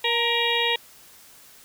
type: harmonic tone with a mistuned harmonic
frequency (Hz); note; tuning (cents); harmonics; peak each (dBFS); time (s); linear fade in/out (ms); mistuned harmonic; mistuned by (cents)
472.3; A#4; +23; 1 / 2 / 4 / 5 / 6 / 7 / 8; -28 / -28 / -28 / -28 / -28 / -28 / -28; 0.04-0.76; 5; 2; -37
effects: white hiss -50 dBFS RMS until 1.64 s